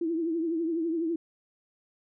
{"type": "tone with vibrato", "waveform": "sine", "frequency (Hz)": 329.6, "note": "E4", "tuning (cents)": 0, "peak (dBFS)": -26, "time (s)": [0.01, 1.16], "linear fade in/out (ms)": 5, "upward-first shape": "triangle", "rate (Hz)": 12, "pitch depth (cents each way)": 93, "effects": []}